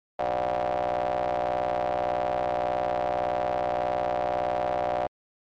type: ring-modulated tone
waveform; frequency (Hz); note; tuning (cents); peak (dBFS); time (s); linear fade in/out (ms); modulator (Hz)
30% pulse; 61.74; B1; 0; -19; 0.19-5.07; 5; 657
effects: low-pass 3000 Hz 12 dB/octave + MP3 64 kbps